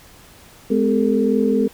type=tone cluster; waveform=sine; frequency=210.8 / 255.8 / 410.1 / 452.2 Hz; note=G#3 / C4 / G#4 / A4; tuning=+26 / -39 / -22 / +47 cents; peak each=-19 / -19 / -23 / -20 dBFS; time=0.7-1.68 s; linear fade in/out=10 ms; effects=pink hiss -46 dBFS RMS until 1.73 s